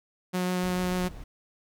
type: tone with vibrato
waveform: sawtooth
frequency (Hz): 181.6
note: F#3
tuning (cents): -32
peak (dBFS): -22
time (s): 0.33-1.09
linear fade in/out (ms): 20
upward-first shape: triangle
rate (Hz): 6.8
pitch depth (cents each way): 11
type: noise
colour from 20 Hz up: brown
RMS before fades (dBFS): -41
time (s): 0.63-1.24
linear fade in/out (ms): 5
effects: none